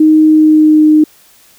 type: tone with pitch glide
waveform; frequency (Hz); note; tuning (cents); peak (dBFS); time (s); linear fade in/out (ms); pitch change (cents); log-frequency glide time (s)
sine; 311.1 to 307; D#4 to D#4; 0 to -23; -3; 0-1.04; 5; -23; 0.26-0.83
effects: white hiss -45 dBFS RMS until 1.58 s